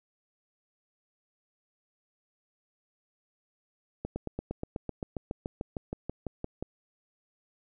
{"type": "slowing click train", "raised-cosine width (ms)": 2, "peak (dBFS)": -20, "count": 19, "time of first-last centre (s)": [4.05, 6.626], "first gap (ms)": 110, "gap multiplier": 1.03, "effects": []}